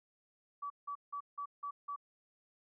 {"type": "tone bursts", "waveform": "sine", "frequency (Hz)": 1146, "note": "D6", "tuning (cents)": -43, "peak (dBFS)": -38, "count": 6, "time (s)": [0.62, 1.962], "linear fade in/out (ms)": 10, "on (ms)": 82, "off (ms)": 170, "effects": []}